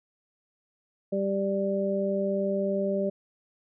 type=harmonic tone; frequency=196.5 Hz; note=G3; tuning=4 cents sharp; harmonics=1 / 2 / 3; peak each=-29 / -30 / -28 dBFS; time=1.12-3.1 s; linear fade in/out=10 ms; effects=none